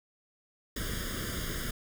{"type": "noise with comb filter", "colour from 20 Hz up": "pink", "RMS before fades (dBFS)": -35, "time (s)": [0.76, 1.71], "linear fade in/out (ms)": 5, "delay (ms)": 0.59, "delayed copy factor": 1, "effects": []}